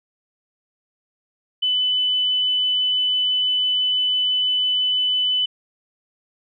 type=tone; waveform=sine; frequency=3002 Hz; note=F#7; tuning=24 cents sharp; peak=-17 dBFS; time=1.62-5.46 s; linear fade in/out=10 ms; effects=none